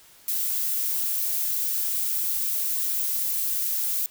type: noise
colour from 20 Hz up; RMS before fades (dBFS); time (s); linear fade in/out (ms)
violet; -26; 0.28-4.06; 0
effects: white hiss -53 dBFS RMS until 4.1 s